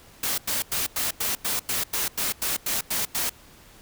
white noise bursts, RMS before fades -26 dBFS, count 13, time 0.23-3.296 s, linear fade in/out 5 ms, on 150 ms, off 93 ms, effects pink hiss -51 dBFS RMS until 3.81 s

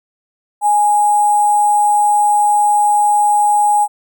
sine tone with sample-and-hold, 831 Hz, G#5, 1 cent sharp, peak -9 dBFS, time 0.61-3.88 s, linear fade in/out 50 ms, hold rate 8820 Hz, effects none

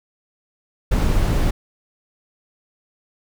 brown noise, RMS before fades -17 dBFS, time 0.91-1.51 s, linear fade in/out 10 ms, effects none

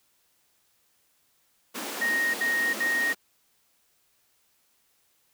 pink high-pass noise, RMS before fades -35 dBFS, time 1.74-3.15 s, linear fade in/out 20 ms, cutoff 210 Hz, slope 48 dB/octave
sine tone bursts, 1864.7 Hz, A#6, in tune, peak -23 dBFS, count 3, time 2.01-3.13 s, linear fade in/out 10 ms, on 330 ms, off 65 ms
effects white hiss -68 dBFS RMS until 5.33 s

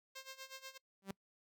5% pulse tone with tremolo, 530 Hz, C5, 22 cents sharp, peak -35 dBFS, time 0.15-0.78 s, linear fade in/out 10 ms, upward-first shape sine, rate 8.2 Hz, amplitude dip 85%
sawtooth tone with exponential growth, 194.8 Hz, G3, 11 cents flat, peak -34 dBFS, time 1.02-1.11 s, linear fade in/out 2 ms, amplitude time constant 18 ms
effects noise-tail reverb RT60 0.1 s tail -24 dB re dry

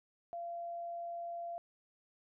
sine tone, 686 Hz, F5, 31 cents flat, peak -39 dBFS, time 0.33-1.58 s, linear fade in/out 0 ms, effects none

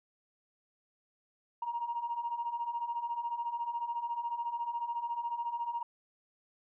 sine beating tone pair, 932.3 / 946.3 Hz, A#5 / A#5, 0 / +26 cents, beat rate 14 Hz, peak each -38 / -34 dBFS, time 1.62-5.83 s, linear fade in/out 5 ms, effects tanh soft clip ceiling -26 dBFS

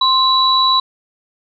sine tone pair together, 1046.5 / 3927 Hz, C6 / B7, 0 / -11 cents, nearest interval octave + major seventh, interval 2289 cents, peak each -13 dBFS, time 0.01-0.8 s, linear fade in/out 5 ms, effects none

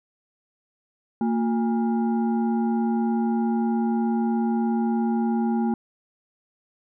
sine tone with frequency modulation, 229.2 Hz, A#3, 29 cents flat, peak -20 dBFS, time 1.21-5.74 s, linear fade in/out 2 ms, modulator 589 Hz, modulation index 0.64, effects none

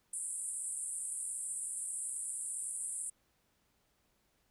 white band-pass noise, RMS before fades -40 dBFS, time 0.13-3.1 s, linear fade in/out 5 ms, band 8100 to 10000 Hz, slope 96 dB/octave, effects pink hiss -75 dBFS RMS until 4.5 s

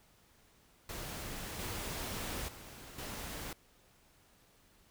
pink noise with level steps, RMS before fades -43 / -40 / -51 / -43 dBFS, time 0.89-3.53 s, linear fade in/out 2 ms, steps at 1.59 / 2.48 / 2.98 s, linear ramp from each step 5 ms, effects pink hiss -66 dBFS RMS until 4.9 s

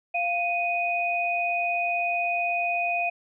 sine tone pair together, 697 / 2489 Hz, F5 / D#7, -4 / 0 cents, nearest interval octave + minor seventh, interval 2204 cents, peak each -26 dBFS, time 0.14-3.1 s, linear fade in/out 10 ms, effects none

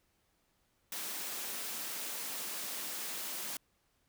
white high-pass noise, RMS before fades -40 dBFS, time 0.92-3.57 s, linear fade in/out 2 ms, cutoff 170 Hz, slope 48 dB/octave, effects pink hiss -75 dBFS RMS until 4.08 s

